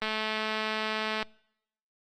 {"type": "click train", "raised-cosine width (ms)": 0.3, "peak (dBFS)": -15, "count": 263, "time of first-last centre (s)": [0.02, 1.227], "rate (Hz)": 217, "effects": ["noise-tail reverb RT60 0.8 s tail -26 dB re dry", "Opus 24 kbps"]}